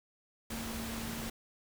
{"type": "tone in noise", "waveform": "sine", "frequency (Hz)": 227.6, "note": "A#3", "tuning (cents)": -41, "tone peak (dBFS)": -41, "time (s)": [0.5, 1.3], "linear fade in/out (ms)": 5, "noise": "pink", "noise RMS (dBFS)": -41, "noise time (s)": [0.5, 1.3], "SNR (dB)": -3, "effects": []}